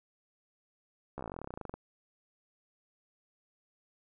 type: slowing click train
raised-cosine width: 1 ms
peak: -26 dBFS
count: 22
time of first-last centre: 1.18-1.74 s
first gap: 14 ms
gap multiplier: 1.06
effects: none